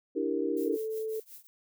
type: chord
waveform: sine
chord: E half-diminished seventh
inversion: third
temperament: equal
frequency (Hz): 293.7 / 329.6 / 392 / 466.2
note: D4 / E4 / G4 / Bb4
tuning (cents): 0 / 0 / 0 / 0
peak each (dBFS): -33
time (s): 0.15-0.77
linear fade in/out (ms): 20
type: noise with tremolo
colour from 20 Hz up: violet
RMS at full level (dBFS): -46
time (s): 0.57-1.47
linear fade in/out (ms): 0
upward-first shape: triangle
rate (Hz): 5.5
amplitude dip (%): 95
type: tone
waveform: sine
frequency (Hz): 440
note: A4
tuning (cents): 0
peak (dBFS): -31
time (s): 0.66-1.2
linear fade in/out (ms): 5
effects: none